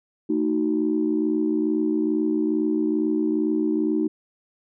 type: chord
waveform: sine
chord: D# diminished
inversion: second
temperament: just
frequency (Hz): 224 / 311.1 / 373.4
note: A3 / D#4 / F#4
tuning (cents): +31 / 0 / +16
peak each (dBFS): -26 / -21 / -26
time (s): 0.29-4.08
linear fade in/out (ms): 10
effects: tanh soft clip ceiling -11 dBFS